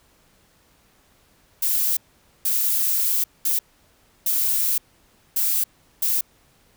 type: noise bursts at uneven times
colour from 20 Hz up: violet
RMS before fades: -21 dBFS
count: 6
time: 1.62-1.97 / 2.45-3.24 / 3.45-3.59 / 4.26-4.78 / 5.36-5.64 / 6.02-6.21 s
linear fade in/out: 5 ms
effects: pink hiss -59 dBFS RMS until 6.76 s